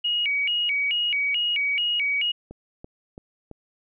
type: tone with vibrato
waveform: sine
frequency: 2554 Hz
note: D#7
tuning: 45 cents sharp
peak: -21 dBFS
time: 0.04-2.32 s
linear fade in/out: 10 ms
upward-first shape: square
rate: 2.3 Hz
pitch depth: 210 cents each way
type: click train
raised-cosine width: 2 ms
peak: -26 dBFS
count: 4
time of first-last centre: 2.51-3.513 s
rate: 2.99 Hz
effects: none